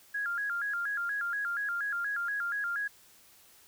sine tone with vibrato, 1523 Hz, F#6, 50 cents sharp, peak -30 dBFS, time 0.14-2.88 s, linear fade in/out 10 ms, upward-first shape square, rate 4.2 Hz, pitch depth 150 cents each way, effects white hiss -59 dBFS RMS until 3.67 s

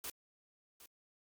white noise with echo, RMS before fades -43 dBFS, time 0.04-0.1 s, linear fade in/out 2 ms, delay 760 ms, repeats 1, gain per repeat -14 dB, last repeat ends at 0.86 s, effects Opus 48 kbps

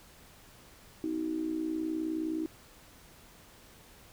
sine tone with amplitude modulation, 317.4 Hz, D#4, 35 cents sharp, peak -27 dBFS, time 1.04-2.46 s, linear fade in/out 0 ms, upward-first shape sine, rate 59.6 Hz, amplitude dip 75%, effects pink hiss -56 dBFS RMS until 4.12 s

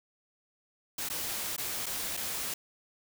white noise with dropouts, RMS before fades -35 dBFS, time 0.98-2.54 s, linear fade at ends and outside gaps 5 ms, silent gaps 1.089-1.099 / 1.565-1.579 / 1.859-1.864 / 2.168-2.172 s, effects none

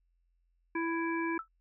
harmonic tone, 331.5 Hz, E4, 10 cents sharp, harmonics 1 / 3 / 5 / 7, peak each -32 / -37 / -39 / -40 dBFS, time 0.75-1.38 s, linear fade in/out 5 ms
sine tone with exponential decay, 1318 Hz, E6, 1 cent flat, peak -32 dBFS, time 1.39-1.48 s, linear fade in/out 1 ms, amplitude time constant 18 ms
effects added 43 Hz sine -70 dBFS peak until 1.6 s

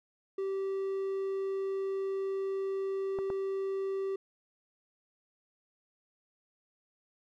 triangle tone, 388.1 Hz, G4, 17 cents flat, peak -29 dBFS, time 0.38-4.16 s, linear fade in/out 5 ms
clicks, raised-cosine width 1 ms, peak -25 dBFS, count 2, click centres 3.188 / 3.302 s
effects none

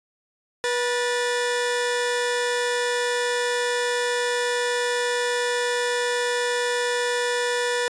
sawtooth tone pair together, 486.2 / 1760 Hz, B4 / A6, -27 / 0 cents, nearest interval octave + minor seventh, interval 2227 cents, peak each -19 / -24 dBFS, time 0.64-7.88 s, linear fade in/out 0 ms, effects resampled to 22050 Hz

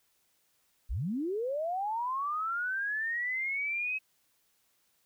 sine linear sweep, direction up, 34.65 to 2567 Hz, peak -30 dBFS, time 0.89-3.99 s, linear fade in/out 20 ms, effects white hiss -72 dBFS RMS until 5.05 s

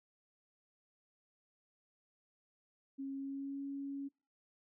sine tone with pitch glide, 272.5 to 277.9 Hz, C#4 to C#4, -29 to +4 cents, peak -39 dBFS, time 2.98-4.09 s, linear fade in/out 20 ms, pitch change +33 cents, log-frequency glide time 3.13-3.62 s, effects noise-tail reverb RT60 0.3 s tail -24 dB re dry

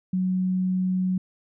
sine tone, 185 Hz, F#3, in tune, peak -21 dBFS, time 0.13-1.18 s, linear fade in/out 5 ms, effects none

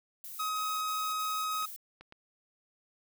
violet noise bursts, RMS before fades -44 dBFS, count 5, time 0.24-1.762 s, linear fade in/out 0 ms, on 250 ms, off 68 ms
45% pulse tone, 1265 Hz, D#6, 28 cents sharp, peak -31 dBFS, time 0.39-1.66 s, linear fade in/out 10 ms
clicks, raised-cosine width 0.3 ms, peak -34 dBFS, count 3, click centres 1.626 / 2.01 / 2.124 s
effects none

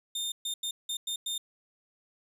sawtooth tone bursts at uneven times, 3630 Hz, A#7, 47 cents flat, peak -28 dBFS, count 6, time 0.15-0.32 / 0.45-0.54 / 0.63-0.71 / 0.89-0.97 / 1.07-1.16 / 1.26-1.38 s, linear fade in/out 5 ms, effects resampled to 32000 Hz

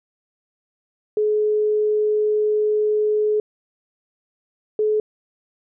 sine tone pair in turn, 424.5 / 427.7 Hz, G#4 / A4, +38 / -49 cents, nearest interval unison, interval 13 cents, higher second, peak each -16 dBFS, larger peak neither, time 1.17-3.4 / 4.79-5 s, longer first, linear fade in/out 2 ms, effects none

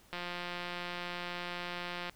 click train, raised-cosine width 0.3 ms, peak -23 dBFS, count 347, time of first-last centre 0.13-2.096 s, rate 176 Hz, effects pink hiss -62 dBFS RMS until 2.15 s

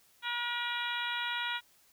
harmonic tone, 478.7 Hz, A#4, 46 cents sharp, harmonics 2 / 3 / 4 / 5 / 6 / 7 / 8, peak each -39 / -37 / -40 / -41 / -43 / -40 / -42 dBFS, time 0.22-1.61 s, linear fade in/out 50 ms, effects white hiss -65 dBFS RMS until 1.92 s

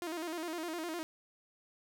sawtooth tone with vibrato, 332.6 Hz, E4, 16 cents sharp, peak -33 dBFS, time 0.02-1.03 s, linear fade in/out 0 ms, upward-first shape square, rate 9.8 Hz, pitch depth 88 cents each way, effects none

